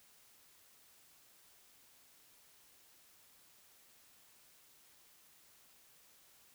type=silence; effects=white hiss -65 dBFS RMS until 6.54 s